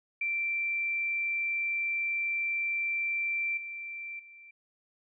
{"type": "tone with level steps", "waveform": "sine", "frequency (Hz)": 2349, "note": "D7", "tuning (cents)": 0, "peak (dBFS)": [-28, -37, -49], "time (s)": [0.21, 4.51], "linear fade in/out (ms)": 5, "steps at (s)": [3.57, 4.19], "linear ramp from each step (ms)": 5, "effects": []}